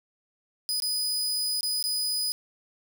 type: tone with dropouts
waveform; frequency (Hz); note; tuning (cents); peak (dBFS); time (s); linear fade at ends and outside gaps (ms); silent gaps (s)
sawtooth; 4978; D#8; 0; -23; 0.69-2.32; 0; 0.801-0.822 / 1.608-1.631 / 1.826-1.84
effects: none